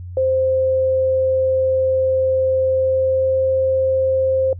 sine tone with pitch glide, 523.3 to 526.3 Hz, C5 to C5, 0 to +10 cents, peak -14 dBFS, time 0.17-4.53 s, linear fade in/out 2 ms, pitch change +10 cents, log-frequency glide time 2.68-3.45 s, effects noise-tail reverb RT60 0.1 s tail -26 dB re dry + added 89 Hz sine -29 dBFS peak until 4.59 s

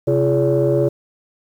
sine tone cluster, 133 / 341.8 / 418.2 / 570 Hz, C3 / F4 / G#4 / C#5, +29 / -37 / +12 / +48 cents, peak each -18 dBFS, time 0.07-0.89 s, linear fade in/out 10 ms, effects tanh soft clip ceiling -7 dBFS + 8-bit

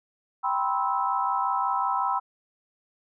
sine chord, C major seventh, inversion second, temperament just, 784.9 / 981.1 / 1046.5 / 1308.1 Hz, G5 / B5 / C6 / E6, +2 / -12 / 0 / -14 cents, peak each -29 / -27 / -30 / -29 dBFS, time 0.43-2.2 s, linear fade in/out 20 ms, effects none

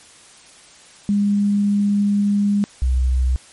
sine tone pair in turn, 203.4 / 63.81 Hz, G#3 / C2, -36 / -43 cents, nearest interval octave + minor sixth, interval 2007 cents, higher first, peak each -14 dBFS, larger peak neither, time 1.09-2.64 / 2.82-3.36 s, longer first, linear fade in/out 0 ms, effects white hiss -46 dBFS RMS until 3.52 s + MP3 48 kbps

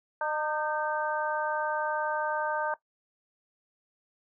harmonic tone with a mistuned harmonic, 303.9 Hz, D#4, 41 cents flat, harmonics 2 / 3 / 4 / 5, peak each -33 / -30 / -37 / -34 dBFS, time 0.21-2.74 s, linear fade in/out 2 ms, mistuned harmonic 5, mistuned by +35 cents, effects noise-tail reverb RT60 0.1 s tail -17 dB re dry

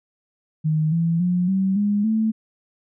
sine tone with pitch steps, 155.56 / 166.73 / 178.69 / 191.52 / 205.3 / 220 Hz, D#3 / E3 / F3 / G3 / G#3 / A3, 0 / +20 / +40 / -40 / -20 / 0 cents, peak -17 dBFS, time 0.64-2.32 s, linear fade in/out 20 ms, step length 280 ms, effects none

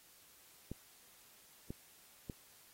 clicks, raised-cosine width 3 ms, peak -29 dBFS, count 3, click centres 0.716 / 1.705 / 2.298 s, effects white hiss -63 dBFS RMS until 2.73 s + AAC 48 kbps

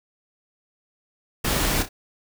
pink noise with echo, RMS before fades -23 dBFS, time 1.44-1.83 s, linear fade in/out 10 ms, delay 30 ms, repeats 2, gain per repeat -10 dB, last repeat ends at 1.89 s, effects none

